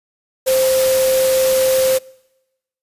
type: tone in noise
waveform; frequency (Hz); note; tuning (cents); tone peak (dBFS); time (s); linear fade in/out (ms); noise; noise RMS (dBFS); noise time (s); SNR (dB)
sine; 523.3; C5; 0; -12; 0.46-1.99; 20; white; -22; 0.46-1.99; +7
effects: noise-tail reverb RT60 1.0 s tail -25 dB re dry + resampled to 32000 Hz